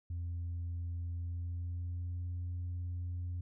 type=tone with pitch glide; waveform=sine; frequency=86 to 88.16 Hz; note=F2 to F2; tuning=-26 to +17 cents; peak=-34 dBFS; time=0.1-3.41 s; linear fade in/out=5 ms; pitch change=+43 cents; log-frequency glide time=1.12-2.25 s; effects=tanh soft clip ceiling -34 dBFS